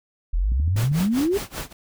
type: exponential sweep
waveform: sine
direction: up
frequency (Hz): 38.05 to 420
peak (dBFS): -18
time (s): 0.33-1.38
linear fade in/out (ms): 10
type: click train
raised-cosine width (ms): 5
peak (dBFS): -22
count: 7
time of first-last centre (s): 0.52-0.996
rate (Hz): 12.6
type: noise with tremolo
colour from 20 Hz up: pink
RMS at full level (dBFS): -30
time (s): 0.76-1.73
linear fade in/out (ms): 5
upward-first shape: sine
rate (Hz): 5.1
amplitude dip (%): 95
effects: none